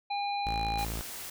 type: harmonic tone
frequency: 810 Hz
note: G#5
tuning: 43 cents flat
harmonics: 1 / 3 / 5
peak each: -30 / -40 / -40 dBFS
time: 0.1-0.85 s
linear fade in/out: 10 ms
type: tone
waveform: sawtooth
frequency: 55.5 Hz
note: A1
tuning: 16 cents sharp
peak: -30 dBFS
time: 0.46-1.01 s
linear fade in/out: 0 ms
type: noise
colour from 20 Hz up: white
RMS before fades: -41 dBFS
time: 0.78-1.3 s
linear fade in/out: 5 ms
effects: none